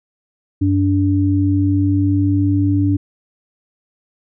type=tone pair together; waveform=sine; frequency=96.6 / 289.5 Hz; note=G2 / D4; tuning=-25 / -25 cents; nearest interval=octave + perfect fifth; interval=1900 cents; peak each=-15 dBFS; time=0.61-2.97 s; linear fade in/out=10 ms; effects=none